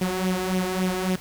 sawtooth tone with flanger, 185 Hz, F#3, in tune, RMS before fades -25 dBFS, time 0.01-1.16 s, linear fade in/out 5 ms, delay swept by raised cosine 0.32 to 3.02 ms, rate 3.6 Hz, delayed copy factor +0.6, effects added 60 Hz sine -51 dBFS peak until 1.2 s + pink hiss -43 dBFS RMS until 1.2 s

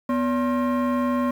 sine tone with frequency modulation, 247.7 Hz, B3, 5 cents sharp, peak -17 dBFS, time 0.09-1.31 s, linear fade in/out 5 ms, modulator 818 Hz, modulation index 0.85, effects tanh soft clip ceiling -19 dBFS + 8-bit

